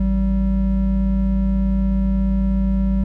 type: tone pair together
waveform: triangle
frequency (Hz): 54.02 / 192.5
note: A1 / G3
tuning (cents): -31 / -31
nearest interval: octave + minor seventh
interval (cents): 2200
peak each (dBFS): -16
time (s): 0-3.04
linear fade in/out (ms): 5
effects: none